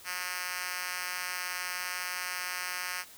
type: tone with high-pass filter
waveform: 5% pulse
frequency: 180.6 Hz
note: F#3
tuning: 42 cents flat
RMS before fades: -36 dBFS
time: 0.04-3.05 s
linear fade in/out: 50 ms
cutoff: 1600 Hz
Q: 0.65
effects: white hiss -52 dBFS RMS until 3.17 s